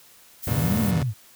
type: noise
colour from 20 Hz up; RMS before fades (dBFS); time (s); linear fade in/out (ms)
violet; -33; 0.42-0.92; 20
type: linear two-way sweep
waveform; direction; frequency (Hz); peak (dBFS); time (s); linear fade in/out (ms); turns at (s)
sine; up then down; 95.8 to 227.6 to 95.8; -22; 0.47-1.14; 50; 0.8
type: chord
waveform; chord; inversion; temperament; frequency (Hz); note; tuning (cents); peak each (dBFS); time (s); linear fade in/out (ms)
30% pulse; E diminished seventh; none; just; 82.41 / 98.89 / 118.67 / 142.4; E2 / G2 / Bb2 / Db3; 0 / +16 / +31 / +47; -27 / -28 / -25 / -29; 0.47-1.03; 5
effects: white hiss -52 dBFS RMS until 1.35 s